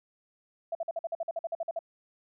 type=tone bursts; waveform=sine; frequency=666 Hz; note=E5; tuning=18 cents sharp; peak=-29 dBFS; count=14; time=0.72-1.791 s; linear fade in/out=5 ms; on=31 ms; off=49 ms; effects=none